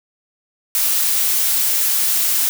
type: noise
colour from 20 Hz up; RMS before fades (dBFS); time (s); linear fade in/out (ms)
blue; -17; 0.75-2.49; 0
effects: none